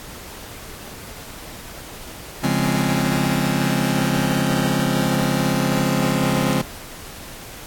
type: chord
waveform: sawtooth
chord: Db major seventh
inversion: none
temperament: just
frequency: 138.59 / 173.24 / 207.9 / 259.9 Hz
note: Db3 / F3 / Ab3 / C4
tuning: 0 / -14 / +2 / -11 cents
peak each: -19 dBFS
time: 2.43-6.62 s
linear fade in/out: 10 ms
effects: pink hiss -37 dBFS RMS until 7.66 s + AAC 64 kbps